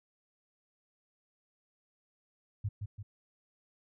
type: tone with echo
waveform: sine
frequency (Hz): 102.7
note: G#2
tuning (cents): -19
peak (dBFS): -30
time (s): 2.64-2.69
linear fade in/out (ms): 10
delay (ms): 170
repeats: 2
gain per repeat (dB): -5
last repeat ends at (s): 3.03
effects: none